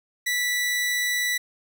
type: tone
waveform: sawtooth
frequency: 1966 Hz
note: B6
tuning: 8 cents flat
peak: -19 dBFS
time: 0.26-1.38 s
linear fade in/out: 10 ms
effects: none